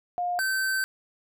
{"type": "tone pair in turn", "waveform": ["sine", "square"], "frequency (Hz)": [710, 1544.1], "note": ["F5", "G6"], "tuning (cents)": [28, -27], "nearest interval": "octave + minor second", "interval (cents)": 1345, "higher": "second", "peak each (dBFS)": -25, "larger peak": "neither", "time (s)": [[0.18, 0.39], [0.39, 0.84]], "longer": "second", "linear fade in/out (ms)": 0, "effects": []}